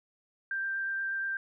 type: tone with vibrato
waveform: sine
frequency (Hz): 1578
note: G6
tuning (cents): +11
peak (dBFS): -30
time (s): 0.51-1.37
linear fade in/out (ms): 2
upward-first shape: triangle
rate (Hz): 8.4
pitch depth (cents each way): 10
effects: none